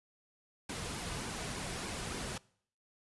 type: noise with flanger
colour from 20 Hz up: pink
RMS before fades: -40 dBFS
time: 0.69-2.38 s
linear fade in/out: 5 ms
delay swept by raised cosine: 1.5 to 3.7 ms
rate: 3.4 Hz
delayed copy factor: -0.5
effects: noise-tail reverb RT60 0.6 s tail -23 dB re dry + resampled to 24000 Hz